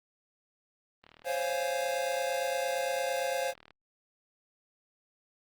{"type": "click train", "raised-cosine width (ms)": 0.3, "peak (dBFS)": -36, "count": 105, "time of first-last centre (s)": [1.04, 3.707], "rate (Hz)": 39}
{"type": "chord", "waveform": "square", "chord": "Db major seventh", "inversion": "third", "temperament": "equal with one note detuned", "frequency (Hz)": [523.3, 552.1, 698.5, 830.6], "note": ["C5", "Db5", "F5", "Ab5"], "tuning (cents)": [0, -7, 0, 0], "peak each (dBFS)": [-34, -36, -36, -40], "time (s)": [1.24, 3.54], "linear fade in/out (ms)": 50}
{"effects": ["Opus 24 kbps"]}